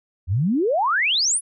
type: exponential sweep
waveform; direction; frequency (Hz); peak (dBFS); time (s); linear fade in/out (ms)
sine; up; 80 to 10780; -17; 0.27-1.41; 50
effects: none